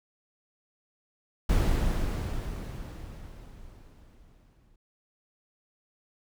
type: noise with exponential decay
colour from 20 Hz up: brown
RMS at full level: -22 dBFS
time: 1.49-4.76 s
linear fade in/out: 5 ms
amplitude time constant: 710 ms
effects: none